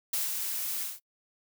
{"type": "noise with ADSR envelope", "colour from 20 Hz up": "blue", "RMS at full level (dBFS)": -29, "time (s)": [0.13, 1], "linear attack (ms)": 6, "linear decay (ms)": 170, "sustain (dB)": -4, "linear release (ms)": 180, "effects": ["noise-tail reverb RT60 0.1 s tail -26 dB re dry"]}